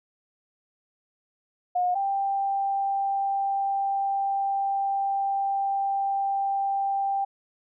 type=tone pair in turn; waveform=sine; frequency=719 / 788.6 Hz; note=F#5 / G5; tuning=-50 / +10 cents; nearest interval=major second; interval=160 cents; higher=second; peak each=-21 / -23 dBFS; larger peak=first; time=1.75-1.95 / 1.95-7.25 s; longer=second; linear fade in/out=10 ms; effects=none